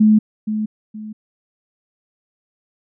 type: tone with echo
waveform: sine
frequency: 214.7 Hz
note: A3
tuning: 42 cents flat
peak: -8 dBFS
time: 0-0.19 s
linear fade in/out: 10 ms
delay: 470 ms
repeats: 2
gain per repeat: -10 dB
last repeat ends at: 1.13 s
effects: none

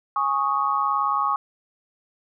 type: chord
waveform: sine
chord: Ab suspended fourth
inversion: none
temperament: just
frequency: 830.6 / 1107.5 / 1245.9 Hz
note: Ab5 / Db6 / Eb6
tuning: 0 / -2 / +2 cents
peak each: -27 / -22 / -25 dBFS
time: 0.16-1.36 s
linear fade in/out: 2 ms
effects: none

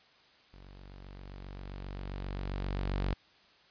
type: tone with level ramp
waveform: sawtooth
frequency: 47.54 Hz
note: F#1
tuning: 48 cents sharp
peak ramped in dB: -47 to -25 dBFS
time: 0.53-3.14 s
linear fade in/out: 10 ms
effects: white hiss -62 dBFS RMS until 3.7 s + resampled to 11025 Hz

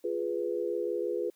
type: chord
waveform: sine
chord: F diminished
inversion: none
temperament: equal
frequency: 349.2 / 415.3 / 493.9 Hz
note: F4 / Ab4 / Cb5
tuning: 0 / 0 / 0 cents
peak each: -33 dBFS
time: 0.04-1.3 s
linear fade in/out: 5 ms
effects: white hiss -69 dBFS RMS until 1.35 s + high-pass 200 Hz 12 dB/octave

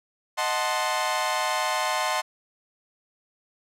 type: chord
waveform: sawtooth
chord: D# diminished seventh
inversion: none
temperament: equal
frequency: 622.3 / 740 / 880 / 1046.5 Hz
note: D#5 / F#5 / A5 / C6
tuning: 0 / 0 / 0 / 0 cents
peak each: -27 / -26 / -26 / -24 dBFS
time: 0.37-2.22 s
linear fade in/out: 20 ms
effects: low-pass 11000 Hz 12 dB/octave

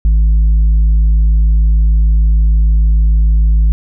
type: tone with tanh clipping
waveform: triangle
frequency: 53.3 Hz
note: G#1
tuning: 46 cents sharp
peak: -7 dBFS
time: 0.05-3.72 s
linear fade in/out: 0 ms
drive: 8 dB
effects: none

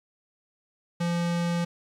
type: tone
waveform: square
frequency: 171.9 Hz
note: F3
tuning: 27 cents flat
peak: -25 dBFS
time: 1-1.65 s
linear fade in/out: 10 ms
effects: low-pass 8000 Hz 12 dB/octave + 9-bit

